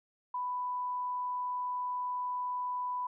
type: tone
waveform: sine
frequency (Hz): 993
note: B5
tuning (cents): +9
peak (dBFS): -32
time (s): 0.34-3.07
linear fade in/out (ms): 5
effects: none